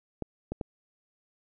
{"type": "clicks", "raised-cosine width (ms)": 2, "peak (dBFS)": -19, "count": 3, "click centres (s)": [0.223, 0.52, 0.612], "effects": []}